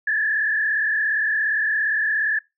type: tone with frequency modulation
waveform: sine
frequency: 1719 Hz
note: A6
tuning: 41 cents flat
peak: -18 dBFS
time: 0.07-2.39 s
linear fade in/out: 5 ms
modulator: 37.3 Hz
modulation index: 1.6
effects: noise-tail reverb RT60 0.2 s tail -22 dB re dry